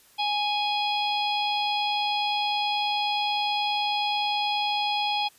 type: harmonic tone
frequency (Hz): 830.6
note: G#5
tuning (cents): 0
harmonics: 1 / 3 / 4 / 5 / 6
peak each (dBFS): -26 / -32 / -29 / -36 / -37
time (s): 0.18-5.29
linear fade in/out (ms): 20
effects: white hiss -57 dBFS RMS until 5.38 s + resampled to 32000 Hz